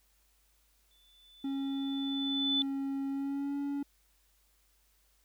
sine tone with exponential growth, 3500 Hz, A7, 10 cents flat, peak -26 dBFS, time 0.91-2.62 s, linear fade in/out 1 ms, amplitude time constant 370 ms
triangle tone with pitch glide, 273.7 to 282.7 Hz, C#4 to C#4, -22 to +34 cents, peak -30 dBFS, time 1.44-3.83 s, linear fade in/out 5 ms, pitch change +56 cents, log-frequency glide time 3.09-3.56 s
effects added 50 Hz sine -70 dBFS peak until 5.24 s + white hiss -71 dBFS RMS until 5.24 s

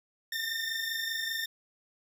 20% pulse tone pair together, 1798 / 1823.1 Hz, A6 / A#6, +37 / -39 cents, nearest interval unison, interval 24 cents, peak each -29 / -30 dBFS, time 0.32-1.46 s, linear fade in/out 5 ms, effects none

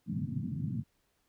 pink band-pass noise, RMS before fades -35 dBFS, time 0.06-0.84 s, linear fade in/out 50 ms, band 100 to 250 Hz, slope 48 dB/octave, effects pink hiss -75 dBFS RMS until 1.28 s

